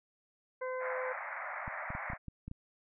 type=harmonic tone; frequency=512 Hz; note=C5; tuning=38 cents flat; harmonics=1 / 2 / 3 / 4; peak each=-36 / -42 / -46 / -48 dBFS; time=0.61-1.13 s; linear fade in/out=10 ms
type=band-pass noise; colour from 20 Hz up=white; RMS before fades=-41 dBFS; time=0.79-2.18 s; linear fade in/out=50 ms; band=560 to 2200 Hz; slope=96 dB/octave
type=clicks; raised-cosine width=5 ms; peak=-30 dBFS; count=8; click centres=1.679 / 1.904 / 1.951 / 2.101 / 2.133 / 2.283 / 2.48 / 2.514 s
effects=none